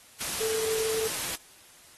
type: tone in noise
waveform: sine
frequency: 442.1 Hz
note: A4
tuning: 8 cents sharp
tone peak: -28 dBFS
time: 0.4-1.08 s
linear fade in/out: 10 ms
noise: white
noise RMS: -32 dBFS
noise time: 0.2-1.36 s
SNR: +1 dB
effects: white hiss -54 dBFS RMS until 1.97 s + AAC 32 kbps